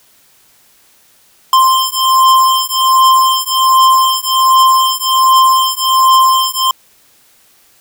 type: beating tone pair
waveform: square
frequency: 1046.5 / 1047.8 Hz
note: C6 / C6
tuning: 0 / +2 cents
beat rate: 1.3 Hz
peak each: -11 dBFS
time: 1.53-6.71 s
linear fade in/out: 2 ms
effects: white hiss -49 dBFS RMS until 7.8 s